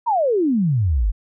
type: exponential sweep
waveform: sine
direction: down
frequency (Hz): 987.8 to 43.5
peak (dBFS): -15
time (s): 0.06-1.12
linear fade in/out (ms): 20
effects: none